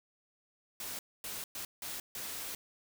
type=noise bursts at uneven times; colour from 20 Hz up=white; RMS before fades=-41 dBFS; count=5; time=0.8-0.99 / 1.24-1.44 / 1.55-1.65 / 1.82-2 / 2.15-2.55 s; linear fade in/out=2 ms; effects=none